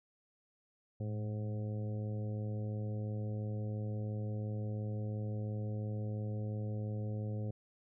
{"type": "harmonic tone with a mistuned harmonic", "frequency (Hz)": 105.8, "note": "G#2", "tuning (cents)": 33, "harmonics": [1, 2, 3, 4, 5, 6, 7], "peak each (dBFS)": [-36, -44, -51, -50, -49, -62, -60], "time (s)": [1, 7.51], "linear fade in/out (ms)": 5, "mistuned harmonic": 1, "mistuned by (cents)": 47, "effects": []}